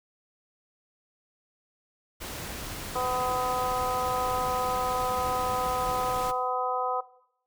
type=noise; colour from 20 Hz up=pink; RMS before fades=-37 dBFS; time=2.2-6.32 s; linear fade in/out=20 ms
type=harmonic tone; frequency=251.9 Hz; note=B3; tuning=34 cents sharp; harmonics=2 / 3 / 4 / 5; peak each=-32 / -32 / -32 / -32 dBFS; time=2.95-7.01 s; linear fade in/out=10 ms
effects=noise-tail reverb RT60 0.7 s tail -17 dB re dry